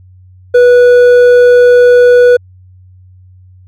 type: tone with hard clipping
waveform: sine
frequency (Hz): 490.1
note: B4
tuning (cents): -13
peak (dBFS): -3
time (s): 0.54-2.37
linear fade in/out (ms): 10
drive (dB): 5
effects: added 92 Hz sine -36 dBFS peak until 3.67 s